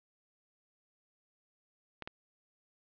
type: clicks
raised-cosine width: 0.3 ms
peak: -24 dBFS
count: 2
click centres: 2.023 / 2.075 s
effects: low-pass 4000 Hz 12 dB/octave